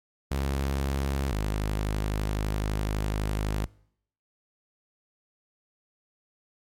sawtooth tone pair in turn, 68.5 / 51.92 Hz, C#2 / G#1, -20 / 0 cents, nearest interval perfect fourth, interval 480 cents, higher first, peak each -22 dBFS, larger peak neither, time 0.31-1.32 / 1.32-3.66 s, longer second, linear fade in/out 5 ms, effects noise-tail reverb RT60 0.7 s tail -24 dB re dry + MP3 64 kbps

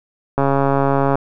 click train, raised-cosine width 1 ms, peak -3 dBFS, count 108, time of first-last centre 0.38-1.155 s, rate 138 Hz, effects none

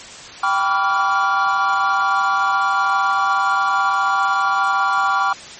triangle chord, G dominant seventh, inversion none, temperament equal with one note detuned, 784 / 987.8 / 1148.5 / 1396.9 Hz, G5 / B5 / D6 / F6, 0 / 0 / -39 / 0 cents, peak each -19 / -21 / -17 / -18 dBFS, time 0.43-5.33 s, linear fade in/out 5 ms, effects white hiss -36 dBFS RMS until 5.59 s + MP3 32 kbps

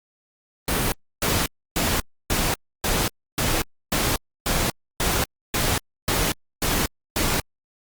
pink noise bursts, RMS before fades -22 dBFS, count 13, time 0.68-7.4 s, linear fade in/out 2 ms, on 240 ms, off 300 ms, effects Opus 32 kbps

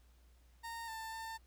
30% pulse tone with pitch steps, 922 / 891 / 898 Hz, A#5 / A5 / A5, -19 / +22 / +35 cents, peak -40 dBFS, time 0.63-1.38 s, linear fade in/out 20 ms, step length 250 ms, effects added 60 Hz sine -62 dBFS peak until 1.46 s + pink hiss -73 dBFS RMS until 1.46 s

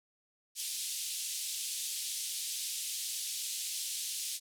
white band-pass noise, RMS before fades -38 dBFS, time 0.55-4.4 s, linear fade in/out 50 ms, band 3000 to 11000 Hz, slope 24 dB/octave, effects none

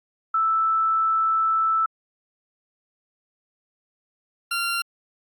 sine / 20% pulse tone pair in turn, 1318.5 / 1380.7 Hz, E6 / F6, 0 / -20 cents, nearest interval minor second, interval 80 cents, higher second, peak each -18 dBFS, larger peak neither, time 0.34-1.86 / 4.51-4.82 s, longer first, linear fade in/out 5 ms, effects AAC 64 kbps

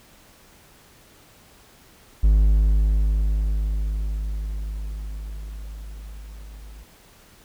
triangle tone with level ramp, 51.91 Hz, G#1, in tune, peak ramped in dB -10 to -37 dBFS, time 2.23-6.84 s, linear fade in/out 10 ms, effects pink hiss -52 dBFS RMS until 7.44 s

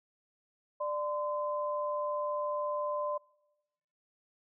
sine tone pair together, 592.7 / 1027 Hz, D5 / C6, +16 / -33 cents, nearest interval minor seventh, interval 951 cents, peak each -33 / -35 dBFS, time 0.8-3.18 s, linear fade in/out 10 ms, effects noise-tail reverb RT60 1.0 s tail -25 dB re dry

